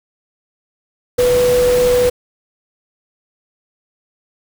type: tone in noise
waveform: sine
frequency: 493.9 Hz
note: B4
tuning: in tune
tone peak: -10 dBFS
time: 1.18-2.1 s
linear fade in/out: 10 ms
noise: pink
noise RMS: -23 dBFS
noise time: 1.18-2.1 s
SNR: +10 dB
effects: none